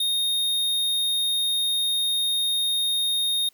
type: tone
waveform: square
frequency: 3700 Hz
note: A#7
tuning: 14 cents flat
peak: -22 dBFS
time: 0-3.49 s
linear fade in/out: 5 ms
effects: white hiss -61 dBFS RMS until 3.53 s